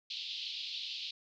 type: band-pass noise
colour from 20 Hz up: white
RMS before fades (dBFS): -41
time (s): 0.1-1.11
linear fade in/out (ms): 5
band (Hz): 2800 to 4500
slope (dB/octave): 48
effects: none